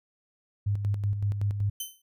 sine tone with tremolo, 101.7 Hz, G#2, 36 cents flat, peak -23 dBFS, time 0.66-1.7 s, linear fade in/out 10 ms, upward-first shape square, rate 5.3 Hz, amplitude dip 50%
10% pulse tone with exponential decay, 3066 Hz, G7, 39 cents flat, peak -21 dBFS, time 1.8-2.02 s, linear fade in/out 5 ms, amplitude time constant 47 ms
effects none

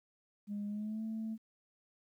sine tone with pitch glide, 205.3 to 221.3 Hz, G#3 to A3, -20 to +10 cents, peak -35 dBFS, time 0.47-1.38 s, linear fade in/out 50 ms, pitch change +130 cents, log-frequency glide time 0.67-1.03 s, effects tanh soft clip ceiling -33 dBFS + 12-bit

